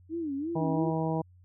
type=tone with vibrato; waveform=sine; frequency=304.9 Hz; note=D#4; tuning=35 cents flat; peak=-30 dBFS; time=0.09-0.93 s; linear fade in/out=50 ms; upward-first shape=sine; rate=2.9 Hz; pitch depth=190 cents each way
type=harmonic tone; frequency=160.6 Hz; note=E3; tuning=45 cents flat; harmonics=1 / 2 / 3 / 4 / 5 / 6; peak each=-30 / -33 / -35 / -36 / -37 / -38 dBFS; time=0.55-1.22 s; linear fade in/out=10 ms
effects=added 90 Hz sine -54 dBFS peak until 1.44 s